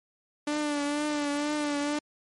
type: tone with vibrato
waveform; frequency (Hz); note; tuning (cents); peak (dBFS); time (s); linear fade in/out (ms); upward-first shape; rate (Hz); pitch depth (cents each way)
sawtooth; 293.7; D4; 0; -23; 0.47-1.99; 5; triangle; 2.1; 45
effects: MP3 48 kbps